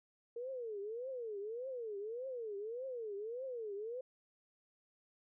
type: tone with vibrato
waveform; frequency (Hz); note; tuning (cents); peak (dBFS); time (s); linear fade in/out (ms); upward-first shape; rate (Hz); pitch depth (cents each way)
sine; 460; A#4; -23; -40; 0.36-4.01; 5; triangle; 1.7; 280
effects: none